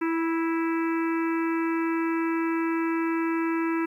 harmonic tone with a mistuned harmonic, 329.6 Hz, E4, in tune, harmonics 1 / 3 / 4 / 5 / 6 / 7 / 8, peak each -24 / -34 / -36 / -38 / -40 / -41 / -42 dBFS, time 0.01-3.86 s, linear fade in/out 10 ms, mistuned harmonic 3, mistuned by -19 cents, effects 10-bit

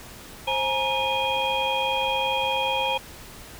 sine tone cluster, 530 / 839 / 944 / 2467 / 3246 Hz, C5 / G#5 / A#5 / D#7 / G#7, +22 / +17 / +22 / -15 / -40 cents, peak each -28 dBFS, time 0.47-2.98 s, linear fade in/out 10 ms, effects tanh soft clip ceiling -12 dBFS + pink hiss -43 dBFS RMS until 3.59 s

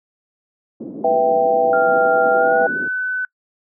pink band-pass noise, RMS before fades -31 dBFS, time 0.8-2.88 s, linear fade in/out 2 ms, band 230 to 390 Hz, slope 24 dB/octave
sine chord, E minor, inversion second, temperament equal, 493.9 / 659.3 / 784 Hz, B4 / E5 / G5, 0 / 0 / 0 cents, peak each -17 dBFS, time 1.04-2.67 s, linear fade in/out 5 ms
sine tone with pitch glide, 1396.9 to 1505.8 Hz, F6 to F#6, 0 to +30 cents, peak -19 dBFS, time 1.73-3.25 s, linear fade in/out 2 ms, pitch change +130 cents, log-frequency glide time 2.36-2.77 s
effects noise-tail reverb RT60 0.1 s tail -26 dB re dry

